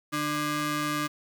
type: ring-modulated tone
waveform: sawtooth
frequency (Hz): 447.9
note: A4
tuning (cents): +31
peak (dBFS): -20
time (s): 0.12-1.08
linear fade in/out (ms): 20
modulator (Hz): 746
effects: none